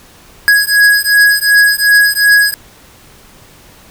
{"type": "beating tone pair", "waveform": "square", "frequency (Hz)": [1661.2, 1663.9], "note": ["G#6", "G#6"], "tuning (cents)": [0, 3], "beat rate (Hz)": 2.7, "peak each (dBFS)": -10, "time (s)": [0.48, 2.54], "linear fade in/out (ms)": 0, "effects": ["pink hiss -41 dBFS RMS until 3.9 s"]}